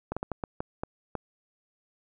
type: slowing click train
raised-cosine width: 1 ms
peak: -17 dBFS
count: 8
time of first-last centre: 0.12-1.153 s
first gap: 46 ms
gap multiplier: 1.38
effects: none